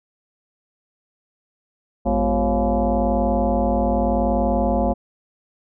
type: tone with frequency modulation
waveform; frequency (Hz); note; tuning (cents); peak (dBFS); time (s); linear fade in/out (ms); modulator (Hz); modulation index
sine; 246.9; B3; 0; -16; 2.05-4.94; 20; 151; 3.6
effects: none